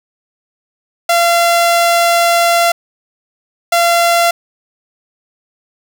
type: tone pair in turn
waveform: sawtooth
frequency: 685 / 685 Hz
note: F5 / F5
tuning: -34 / -34 cents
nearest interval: unison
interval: 0 cents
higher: neither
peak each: -5 dBFS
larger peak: neither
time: 1.09-2.72 / 3.72-4.31 s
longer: first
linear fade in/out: 5 ms
effects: none